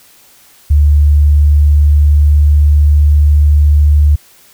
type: tone with pitch glide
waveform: sine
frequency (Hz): 73.42 to 73.85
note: D2 to D2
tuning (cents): 0 to +10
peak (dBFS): -4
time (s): 0.7-4.16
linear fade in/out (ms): 10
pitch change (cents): +10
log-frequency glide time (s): 0.9-3.42
effects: white hiss -44 dBFS RMS until 4.53 s